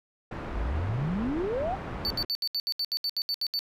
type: low-pass noise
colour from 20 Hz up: pink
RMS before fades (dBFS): -36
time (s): 0.31-2.25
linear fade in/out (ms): 5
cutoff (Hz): 1500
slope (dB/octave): 12
type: exponential sweep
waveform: sine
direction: up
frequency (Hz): 45.54 to 810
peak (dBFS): -27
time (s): 0.54-1.76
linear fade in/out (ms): 20
type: tone bursts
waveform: triangle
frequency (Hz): 4500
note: C#8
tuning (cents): +25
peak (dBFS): -25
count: 13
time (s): 2.05-3.591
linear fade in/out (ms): 0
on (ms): 53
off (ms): 71
effects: none